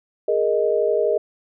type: chord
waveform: sine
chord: Ab suspended second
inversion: none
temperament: just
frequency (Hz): 415.3 / 467.2 / 623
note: Ab4 / Bb4 / Eb5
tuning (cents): 0 / +4 / +2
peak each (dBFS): -21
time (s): 0.28-1.18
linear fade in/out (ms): 5
effects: none